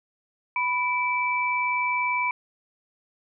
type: tone pair together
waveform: sine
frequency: 990 / 2319 Hz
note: B5 / D7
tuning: +4 / -22 cents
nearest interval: octave + minor third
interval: 1474 cents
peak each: -25 dBFS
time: 0.56-2.31 s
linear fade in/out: 2 ms
effects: none